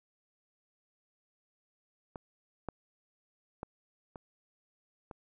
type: clicks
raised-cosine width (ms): 1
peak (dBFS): -27 / -22 / -24 / -30 / -30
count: 5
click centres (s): 2.158 / 2.687 / 3.631 / 4.158 / 5.112
effects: none